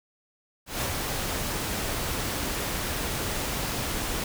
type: noise with ADSR envelope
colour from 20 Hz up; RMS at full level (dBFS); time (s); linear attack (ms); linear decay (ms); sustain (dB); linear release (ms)
pink; -28; 0.66-4.24; 150; 83; -2; 3
effects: none